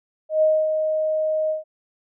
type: tone with ADSR envelope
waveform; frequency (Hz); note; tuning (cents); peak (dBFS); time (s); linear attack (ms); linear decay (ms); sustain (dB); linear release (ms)
sine; 624; D#5; +5; -13; 0.29-1.64; 130; 250; -6; 140
effects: none